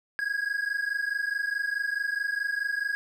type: tone pair together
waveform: triangle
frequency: 1635 / 1659.7 Hz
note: G#6 / G#6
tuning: -28 / -2 cents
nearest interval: unison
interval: 26 cents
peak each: -28 dBFS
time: 0.19-2.95 s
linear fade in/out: 0 ms
effects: none